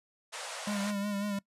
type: band-pass noise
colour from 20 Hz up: pink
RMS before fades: -41 dBFS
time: 0.32-0.92 s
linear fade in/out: 20 ms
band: 530 to 10000 Hz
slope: 48 dB/octave
type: tone with vibrato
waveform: square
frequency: 203.1 Hz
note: G#3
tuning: 38 cents flat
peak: -32 dBFS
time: 0.67-1.39 s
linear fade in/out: 5 ms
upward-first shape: sine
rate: 5.5 Hz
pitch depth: 42 cents each way
effects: noise-tail reverb RT60 0.1 s tail -22 dB re dry + resampled to 32000 Hz